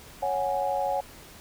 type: chord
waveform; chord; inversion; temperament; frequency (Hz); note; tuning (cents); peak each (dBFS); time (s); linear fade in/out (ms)
sine; C# suspended fourth; none; just; 554.4 / 739.2 / 831.5; C#5 / F#5 / G#5; 0 / -2 / +2; -29; 0.22-1.01; 10
effects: pink hiss -48 dBFS RMS until 1.4 s